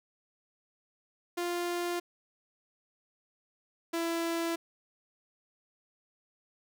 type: tone pair in turn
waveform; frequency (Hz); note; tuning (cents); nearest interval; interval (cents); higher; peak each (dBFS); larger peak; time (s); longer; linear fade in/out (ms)
sawtooth; 349.2 / 334.2; F4 / E4; 0 / +24; minor second; 76; first; -27 / -26; second; 1.37-2 / 3.93-4.56; neither; 10
effects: none